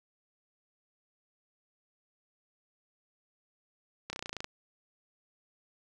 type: slowing click train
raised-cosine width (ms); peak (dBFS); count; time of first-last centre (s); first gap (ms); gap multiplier
0.2; -20; 11; 4.1-4.444; 30; 1.03
effects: none